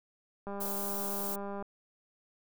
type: click train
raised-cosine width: 1 ms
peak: -27 dBFS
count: 232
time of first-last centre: 0.47-1.625 s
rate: 200 Hz
type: noise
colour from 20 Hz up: violet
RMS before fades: -37 dBFS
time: 0.6-1.36 s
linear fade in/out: 10 ms
effects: none